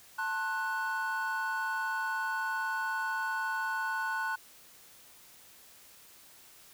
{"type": "chord", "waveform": "triangle", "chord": "F# diminished", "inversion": "first", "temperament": "just", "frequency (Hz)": [888, 1065.6, 1480], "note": ["A5", "C6", "F#6"], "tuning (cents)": [16, 31, 0], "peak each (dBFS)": [-34, -37, -31], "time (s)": [0.18, 4.36], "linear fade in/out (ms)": 10, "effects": ["white hiss -56 dBFS RMS until 6.73 s"]}